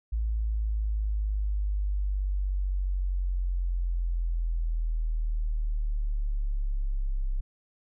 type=linear sweep; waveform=sine; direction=down; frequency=55 to 32.7 Hz; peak=-25 dBFS; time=0.12-7.41 s; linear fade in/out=10 ms; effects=none